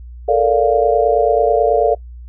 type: chord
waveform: sine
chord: Bb major seventh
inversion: third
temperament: just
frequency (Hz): 437 / 466.2 / 582.7 / 699.2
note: A4 / Bb4 / D5 / F5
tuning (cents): -12 / 0 / -14 / +2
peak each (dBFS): -16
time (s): 0.28-1.95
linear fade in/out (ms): 10
effects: noise-tail reverb RT60 0.1 s tail -22 dB re dry + added 60 Hz sine -31 dBFS peak until 2.28 s